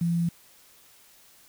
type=tone with quantisation; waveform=sine; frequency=170 Hz; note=F3; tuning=46 cents flat; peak=-22 dBFS; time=0.01-0.29 s; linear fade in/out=5 ms; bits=8; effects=white hiss -56 dBFS RMS until 1.48 s